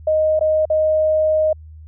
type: tone with dropouts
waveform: sine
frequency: 622.3 Hz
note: D#5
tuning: in tune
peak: -13 dBFS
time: 0.07-1.53 s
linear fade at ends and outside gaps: 5 ms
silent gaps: 0.393-0.409 / 0.654-0.7 s
effects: added 78 Hz sine -36 dBFS peak until 1.87 s